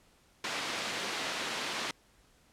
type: band-pass noise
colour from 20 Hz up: white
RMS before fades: -36 dBFS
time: 0.44-1.91 s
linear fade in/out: 2 ms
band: 190 to 3700 Hz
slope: 12 dB/octave
effects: pink hiss -65 dBFS RMS until 2.52 s + low-pass 11000 Hz 12 dB/octave